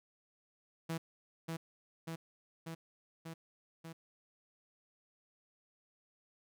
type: tone with echo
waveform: sawtooth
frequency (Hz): 163.8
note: E3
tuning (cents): -11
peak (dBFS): -32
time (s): 0.89-0.98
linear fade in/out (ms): 10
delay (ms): 590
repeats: 5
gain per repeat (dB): -2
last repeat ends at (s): 3.93
effects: none